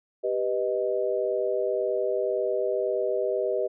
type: chord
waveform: sine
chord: G augmented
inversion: none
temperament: equal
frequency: 392 / 493.9 / 622.3 Hz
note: G4 / B4 / D#5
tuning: 0 / 0 / 0 cents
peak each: -28 dBFS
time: 0.23-3.68 s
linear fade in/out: 20 ms
effects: none